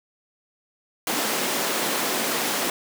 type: high-pass noise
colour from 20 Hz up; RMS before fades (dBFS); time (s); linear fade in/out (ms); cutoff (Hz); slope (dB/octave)
pink; -25; 1.07-2.7; 2; 230; 24
effects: none

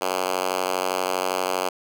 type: tone with high-pass filter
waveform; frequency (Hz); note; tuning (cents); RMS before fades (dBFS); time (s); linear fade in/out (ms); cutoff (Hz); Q
5% pulse; 92.5; F#2; 0; -25; 0.01-1.69; 5; 460; 0.96
effects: none

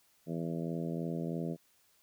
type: harmonic tone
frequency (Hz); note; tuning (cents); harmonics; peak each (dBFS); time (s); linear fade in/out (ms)
83.1; E2; +15; 2 / 3 / 4 / 5 / 6 / 7 / 8; -36 / -40 / -42 / -44 / -46 / -47 / -48; 0.26-1.57; 50
effects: white hiss -69 dBFS RMS until 2.02 s

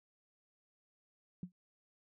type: tone with exponential decay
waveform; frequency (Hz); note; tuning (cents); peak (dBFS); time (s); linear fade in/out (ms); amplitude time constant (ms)
sine; 180; F#3; -47; -36; 1.43-1.52; 2; 18
effects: none

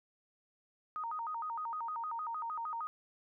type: tone with vibrato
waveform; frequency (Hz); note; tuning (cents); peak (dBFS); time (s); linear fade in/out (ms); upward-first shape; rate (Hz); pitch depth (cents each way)
sine; 1074; C6; +45; -36; 0.96-2.87; 0; square; 6.5; 260
effects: none

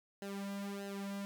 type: tone with flanger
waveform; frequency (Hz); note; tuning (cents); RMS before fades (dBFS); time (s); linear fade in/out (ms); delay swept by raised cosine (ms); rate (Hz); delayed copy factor
sawtooth; 199.1; G3; +27; -42; 0.22-1.25; 0; 0.86 to 2.76; 1.6; -0.85
effects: none

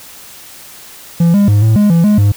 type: tone with pitch steps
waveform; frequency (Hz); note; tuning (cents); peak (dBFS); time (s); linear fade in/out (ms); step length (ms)
triangle; 169 / 202.5 / 103.4 / 110.4 / 207.2 / 167.8 / 209.1 / 101.9; E3 / G#3 / G#2 / A2 / G#3 / E3 / G#3 / G#2; +43 / -43 / -7 / +6 / -4 / +31 / +12 / -32; -4; 1.2-2.32; 5; 140
effects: white hiss -35 dBFS RMS until 2.36 s

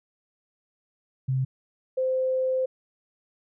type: tone pair in turn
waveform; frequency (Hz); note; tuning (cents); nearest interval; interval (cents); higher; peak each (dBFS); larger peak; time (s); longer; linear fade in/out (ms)
sine; 131.3 / 518.4; C3 / C5; +6 / -16; 2 octaves; 2378; second; -22; neither; 1.28-1.45 / 1.97-2.66; second; 10
effects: none

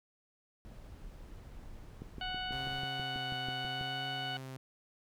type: noise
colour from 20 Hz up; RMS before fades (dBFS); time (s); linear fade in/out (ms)
brown; -49; 0.65-2.79; 0
type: click train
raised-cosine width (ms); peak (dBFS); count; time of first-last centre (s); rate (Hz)
3; -31; 12; 2.02-3.812; 6.14
type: harmonic tone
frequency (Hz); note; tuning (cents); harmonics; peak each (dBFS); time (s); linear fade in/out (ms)
740; F#5; 0; 1 / 2 / 3 / 4 / 5 / 6; -41 / -42 / -50 / -40 / -51 / -51; 2.21-4.37; 2
type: tone with vibrato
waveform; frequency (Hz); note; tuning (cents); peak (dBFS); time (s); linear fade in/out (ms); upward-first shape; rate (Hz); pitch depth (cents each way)
sawtooth; 132.5; C3; +22; -39; 2.52-4.57; 2; triangle; 0.8; 42
effects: none

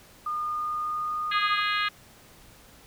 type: tone with pitch glide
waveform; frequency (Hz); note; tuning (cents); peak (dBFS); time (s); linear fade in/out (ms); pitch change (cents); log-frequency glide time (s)
sine; 1217 to 1227.6; D#6 to D#6; -39 to -24; -27; 0.26-1.6; 5; +15; 0.41-1.1
type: harmonic tone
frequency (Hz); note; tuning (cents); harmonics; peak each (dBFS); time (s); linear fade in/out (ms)
413.4; G#4; -8; 3 / 4 / 5 / 6 / 7 / 8 / 9 / 10; -28 / -30 / -32 / -34 / -35 / -36 / -37 / -38; 1.31-1.89; 10
effects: pink hiss -53 dBFS RMS until 2.86 s

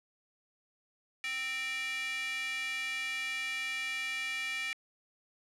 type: tone with high-pass filter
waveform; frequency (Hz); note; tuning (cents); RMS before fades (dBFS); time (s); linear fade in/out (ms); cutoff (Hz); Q
square; 261.6; C4; 0; -36; 1.24-4.73; 0; 2200; 6.2
effects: low-pass 10000 Hz 12 dB/octave

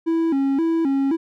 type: tone with vibrato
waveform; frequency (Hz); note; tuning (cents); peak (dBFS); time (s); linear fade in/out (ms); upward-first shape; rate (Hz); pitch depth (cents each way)
triangle; 300; D4; +37; -15; 0.06-1.17; 20; square; 1.9; 160
effects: none

